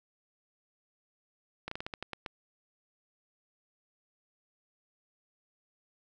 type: slowing click train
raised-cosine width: 0.3 ms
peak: -21 dBFS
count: 9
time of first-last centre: 1.68-2.262 s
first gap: 34 ms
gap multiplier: 1.21
effects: none